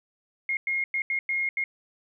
sine tone bursts at uneven times, 2145 Hz, C7, 42 cents sharp, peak -24 dBFS, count 6, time 0.49-0.57 / 0.67-0.84 / 0.94-1.02 / 1.1-1.19 / 1.29-1.49 / 1.57-1.64 s, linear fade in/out 2 ms, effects none

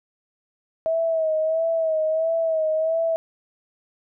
sine tone with vibrato, 643 Hz, E5, 43 cents flat, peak -19 dBFS, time 0.86-3.16 s, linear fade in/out 0 ms, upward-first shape sine, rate 1.5 Hz, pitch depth 46 cents each way, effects none

